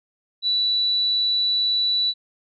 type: tone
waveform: sine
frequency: 3951 Hz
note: B7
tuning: in tune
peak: -18 dBFS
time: 0.42-2.14 s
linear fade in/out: 50 ms
effects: none